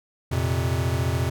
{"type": "chord", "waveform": "square", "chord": "F suspended fourth", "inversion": "none", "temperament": "equal", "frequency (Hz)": [87.31, 116.54, 130.81], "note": ["F2", "Bb2", "C3"], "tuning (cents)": [0, 0, 0], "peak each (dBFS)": [-26, -28, -27], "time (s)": [0.31, 1.3], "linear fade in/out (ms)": 10, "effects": []}